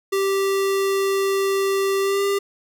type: tone with pitch glide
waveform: square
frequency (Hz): 390.9 to 398.4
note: G4 to G4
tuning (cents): -5 to +28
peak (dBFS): -19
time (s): 0.12-2.39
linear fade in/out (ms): 10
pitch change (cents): +33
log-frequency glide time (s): 2.01-2.23
effects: none